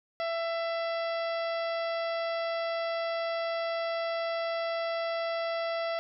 harmonic tone, 667 Hz, E5, 20 cents sharp, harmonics 1 / 2 / 3 / 4 / 5 / 6 / 7 / 8, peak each -30 / -38 / -40 / -46 / -46 / -51 / -47 / -51 dBFS, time 0.2-5.99 s, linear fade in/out 0 ms, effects none

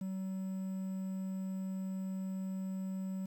triangle tone with quantisation, 190.3 Hz, F#3, 49 cents sharp, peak -34 dBFS, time 0.01-3.26 s, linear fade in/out 5 ms, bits 10, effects none

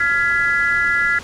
sine tone cluster, 1395 / 1683 / 1991 Hz, F6 / G#6 / B6, -2 / +23 / +14 cents, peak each -19 dBFS, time 0-1.19 s, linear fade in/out 5 ms, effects pink hiss -35 dBFS RMS until 1.23 s + low-pass 7000 Hz 12 dB/octave

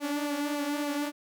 sawtooth tone with flanger, 290.7 Hz, D4, 18 cents flat, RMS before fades -31 dBFS, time 0-1.12 s, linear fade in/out 50 ms, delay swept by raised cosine 0.55 to 5.25 ms, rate 3.5 Hz, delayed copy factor -0.5, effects none

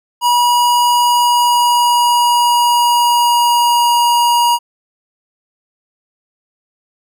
square tone with pitch glide, 966 to 953.8 Hz, B5 to A#5, -39 to +39 cents, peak -10 dBFS, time 0.21-4.59 s, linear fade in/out 50 ms, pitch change -22 cents, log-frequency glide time 0.89-3.97 s, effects none

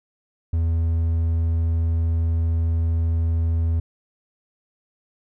triangle tone, 82.41 Hz, E2, in tune, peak -16 dBFS, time 0.53-3.8 s, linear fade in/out 5 ms, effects none

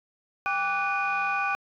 sine tone cluster, 795 / 1161 / 1485 / 2462 Hz, G5 / D6 / F#6 / D#7, +24 / -20 / +6 / -19 cents, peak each -29 dBFS, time 0.46-1.55 s, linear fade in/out 0 ms, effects tanh soft clip ceiling -17 dBFS

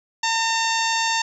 harmonic tone, 907 Hz, A#5, 48 cents flat, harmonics 1 / 2 / 3 / 4 / 5 / 6 / 7 / 8, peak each -23 / -26 / -28 / -29 / -30 / -31 / -31 / -32 dBFS, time 0.23-1.22 s, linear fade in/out 5 ms, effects 9-bit

